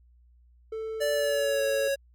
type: tone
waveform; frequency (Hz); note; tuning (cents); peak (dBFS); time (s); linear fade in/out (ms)
triangle; 442.1; A4; +8; -29; 0.72-1.88; 5
type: tone with pitch glide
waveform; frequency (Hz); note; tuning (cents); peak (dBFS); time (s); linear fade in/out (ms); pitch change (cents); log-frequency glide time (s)
square; 584 to 553.1; D5 to C#5; -10 to -4; -25; 1-1.96; 20; -94; 1.12-1.63
effects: added 60 Hz sine -55 dBFS peak until 2.14 s + MP3 96 kbps